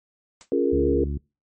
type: noise with exponential decay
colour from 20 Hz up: white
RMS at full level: -41 dBFS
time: 0.41-0.5 s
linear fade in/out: 0 ms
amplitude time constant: 19 ms
type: chord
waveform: sine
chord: Bb minor seventh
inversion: first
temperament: equal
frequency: 277.2 / 349.2 / 415.3 / 466.2 Hz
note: Db4 / F4 / Ab4 / Bb4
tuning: 0 / 0 / 0 / 0 cents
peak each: -24 dBFS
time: 0.52-1.04 s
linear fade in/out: 2 ms
type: harmonic tone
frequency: 71.1 Hz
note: C#2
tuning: 45 cents sharp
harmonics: 1 / 2 / 3 / 4 / 5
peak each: -26 / -32 / -36 / -38 / -40 dBFS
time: 0.72-1.18 s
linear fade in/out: 10 ms
effects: noise-tail reverb RT60 0.3 s tail -26 dB re dry + MP3 32 kbps